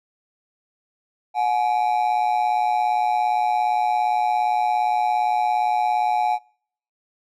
triangle ring-modulated tone, 787 Hz, G5, 7 cents sharp, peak -13 dBFS, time 1.34-6.39 s, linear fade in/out 50 ms, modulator 58.7 Hz, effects noise-tail reverb RT60 0.6 s tail -26 dB re dry

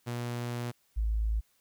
sawtooth / sine tone pair in turn, 120.3 / 54.35 Hz, B2 / A1, -45 / -21 cents, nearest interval octave + major second, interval 1376 cents, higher first, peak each -29 / -26 dBFS, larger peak second, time 0.06-0.72 / 0.96-1.41 s, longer first, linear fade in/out 20 ms, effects white hiss -70 dBFS RMS until 1.6 s

